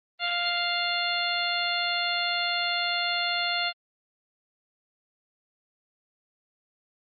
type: harmonic tone with a mistuned harmonic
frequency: 698.5 Hz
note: F5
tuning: in tune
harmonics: 1 / 2 / 3 / 4 / 5 / 6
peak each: -32 / -32 / -32 / -32 / -32 / -32 dBFS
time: 0.19-3.73 s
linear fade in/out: 50 ms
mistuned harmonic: 6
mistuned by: +24 cents
effects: Opus 24 kbps